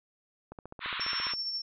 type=click train; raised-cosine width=1 ms; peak=-29 dBFS; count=13; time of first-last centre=0.52-1.336 s; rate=14.7 Hz
type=band-pass noise; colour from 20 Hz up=pink; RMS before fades=-36 dBFS; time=0.8-1.35 s; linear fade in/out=50 ms; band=1000 to 4000 Hz; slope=96 dB/octave
type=tone with tremolo; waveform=sine; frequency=5430 Hz; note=F8; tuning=50 cents flat; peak=-30 dBFS; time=1-1.62 s; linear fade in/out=10 ms; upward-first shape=sine; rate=13 Hz; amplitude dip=40%
effects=none